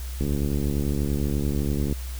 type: click train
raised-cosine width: 3 ms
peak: -14 dBFS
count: 124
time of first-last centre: 0.21-1.925 s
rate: 71.7 Hz
effects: added 63 Hz sine -30 dBFS peak until 2.19 s + white hiss -43 dBFS RMS until 2.19 s